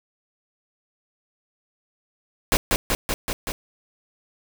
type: noise with echo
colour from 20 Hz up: pink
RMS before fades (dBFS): -18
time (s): 2.52-2.57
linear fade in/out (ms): 0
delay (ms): 190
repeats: 5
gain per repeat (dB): -2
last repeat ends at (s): 3.52
effects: none